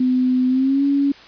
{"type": "tone with pitch glide", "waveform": "sine", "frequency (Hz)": [254.2, 280.4], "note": ["C4", "C#4"], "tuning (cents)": [-50, 20], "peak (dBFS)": -14, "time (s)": [0, 1.12], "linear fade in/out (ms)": 5, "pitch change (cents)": 170, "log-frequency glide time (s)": [0.48, 0.84], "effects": ["white hiss -43 dBFS RMS until 1.27 s", "resampled to 11025 Hz"]}